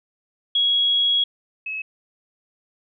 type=tone pair in turn; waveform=sine; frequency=3322 / 2578 Hz; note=G#7 / E7; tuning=0 / -39 cents; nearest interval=major third; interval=439 cents; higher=first; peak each=-16 / -26 dBFS; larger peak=first; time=0.55-1.24 / 1.66-1.82 s; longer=first; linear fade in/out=5 ms; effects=none